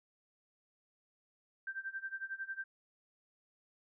sine tone with tremolo, 1568 Hz, G6, in tune, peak -36 dBFS, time 1.67-2.64 s, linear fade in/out 2 ms, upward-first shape sine, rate 11 Hz, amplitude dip 90%, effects none

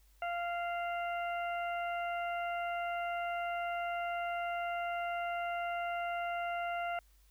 harmonic tone, 694 Hz, F5, 11 cents flat, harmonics 1 / 2 / 3 / 4, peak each -35 / -41 / -45 / -47 dBFS, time 0.22-6.99 s, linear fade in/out 2 ms, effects added 50 Hz sine -62 dBFS peak until 7.3 s + white hiss -71 dBFS RMS until 7.3 s

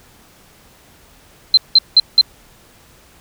sine tone bursts, 4106 Hz, C8, 33 cents flat, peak -4 dBFS, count 4, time 1.54-2.212 s, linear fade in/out 2 ms, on 33 ms, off 180 ms, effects pink hiss -48 dBFS RMS until 3.2 s

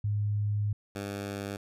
sine / 10% pulse tone pair in turn, 103.83 / 100.21 Hz, G#2 / G2, 0 / +39 cents, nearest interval minor second, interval 61 cents, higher first, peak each -26 dBFS, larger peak neither, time 0.04-0.73 / 0.95-1.57 s, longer first, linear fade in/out 5 ms, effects resampled to 32000 Hz

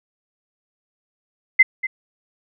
sine tone with echo, 2063 Hz, C7, 25 cents flat, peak -6 dBFS, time 1.59-1.63 s, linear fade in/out 10 ms, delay 240 ms, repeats 1, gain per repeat -14 dB, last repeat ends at 1.87 s, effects none

